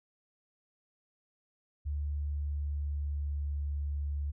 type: tone with pitch glide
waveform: sine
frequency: 73 to 72.16 Hz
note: D2 to D2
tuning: -10 to -30 cents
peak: -31 dBFS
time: 1.85-4.32 s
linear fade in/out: 20 ms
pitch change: -20 cents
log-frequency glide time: 2.03-3.56 s
effects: none